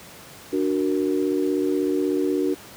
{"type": "chord", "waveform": "sine", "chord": "D augmented", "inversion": "none", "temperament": "equal", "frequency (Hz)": [293.7, 370, 466.2], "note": ["D4", "F#4", "A#4"], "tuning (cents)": [0, 0, 0], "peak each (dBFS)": [-23, -23, -28], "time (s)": [0.52, 2.55], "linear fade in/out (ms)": 20, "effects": ["pink hiss -43 dBFS RMS until 2.76 s", "high-pass 100 Hz 12 dB/octave"]}